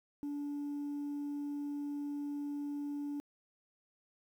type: tone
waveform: sine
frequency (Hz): 288.8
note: D4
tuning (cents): -29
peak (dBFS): -34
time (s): 0.23-3.2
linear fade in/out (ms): 0
effects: tanh soft clip ceiling -35 dBFS + 11-bit